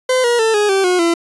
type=tone with pitch steps; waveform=40% pulse; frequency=512 / 477.7 / 445.7 / 415.9 / 388 / 362 / 337.8 Hz; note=C5 / A#4 / A4 / G#4 / G4 / F#4 / E4; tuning=-38 / +42 / +22 / +2 / -18 / -38 / +42 cents; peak=-11 dBFS; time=0.09-1.14 s; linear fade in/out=5 ms; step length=150 ms; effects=resampled to 24000 Hz